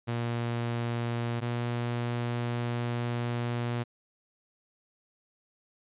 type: tone pair in turn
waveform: sawtooth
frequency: 118.2 / 119.71 Hz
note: A#2 / A#2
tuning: +24 / +46 cents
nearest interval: unison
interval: 22 cents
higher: second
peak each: -25 dBFS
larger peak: neither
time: 0.07-1.41 / 1.41-3.84 s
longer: second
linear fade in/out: 20 ms
effects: resampled to 8000 Hz